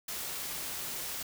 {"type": "noise", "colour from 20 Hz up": "white", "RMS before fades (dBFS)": -38, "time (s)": [0.08, 1.23], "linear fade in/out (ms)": 5, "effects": []}